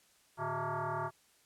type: tone with frequency modulation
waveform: sine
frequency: 109.9 Hz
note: A2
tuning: 2 cents flat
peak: -33 dBFS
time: 0.37-1.11 s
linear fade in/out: 50 ms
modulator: 258 Hz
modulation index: 4.8
effects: white hiss -67 dBFS RMS until 1.45 s + low-pass 11000 Hz 12 dB/octave